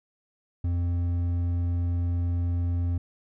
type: tone with hard clipping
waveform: triangle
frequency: 87.1 Hz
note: F2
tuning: 4 cents flat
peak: -25 dBFS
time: 0.64-2.98 s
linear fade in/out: 5 ms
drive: 9 dB
effects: none